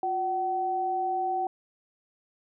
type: tone pair together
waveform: sine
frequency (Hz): 357.1 / 758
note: F4 / F#5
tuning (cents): +39 / +42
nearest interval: octave + minor second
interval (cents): 1303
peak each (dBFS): -34 / -26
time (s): 0.03-1.47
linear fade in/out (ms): 2
effects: none